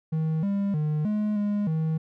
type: tone with pitch steps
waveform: triangle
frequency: 158.5 / 199.6 / 152 / 211 / 206 / 159 Hz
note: D#3 / G3 / D#3 / G#3 / G#3 / D#3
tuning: +32 / +32 / -40 / +28 / -14 / +38 cents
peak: -21 dBFS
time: 0.12-1.98 s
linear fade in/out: 10 ms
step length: 310 ms
effects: none